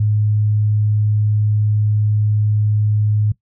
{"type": "tone", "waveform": "sine", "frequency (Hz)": 105.7, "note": "G#2", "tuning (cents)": 31, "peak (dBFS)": -13, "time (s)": [0, 3.32], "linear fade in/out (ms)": 5, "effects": ["noise-tail reverb RT60 0.1 s tail -18 dB re dry"]}